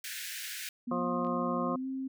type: high-pass noise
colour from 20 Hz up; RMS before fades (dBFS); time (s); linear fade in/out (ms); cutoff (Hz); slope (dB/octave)
pink; -40; 0.04-0.69; 2; 1500; 96
type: tone with pitch glide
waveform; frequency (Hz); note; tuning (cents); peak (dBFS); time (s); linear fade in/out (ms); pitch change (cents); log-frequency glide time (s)
sine; 242.9 to 264.9; B3 to C4; -29 to +22; -33; 0.87-2.08; 10; +151; 1.62-1.87
type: harmonic tone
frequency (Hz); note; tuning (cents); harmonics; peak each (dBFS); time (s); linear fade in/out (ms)
177.1; F3; +24; 1 / 2 / 3 / 4 / 6 / 7; -38 / -39 / -36 / -40 / -35 / -39; 0.91-1.76; 5
type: clicks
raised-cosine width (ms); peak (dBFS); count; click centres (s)
0.3; -38 / -42; 2; 1.248 / 1.269
effects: none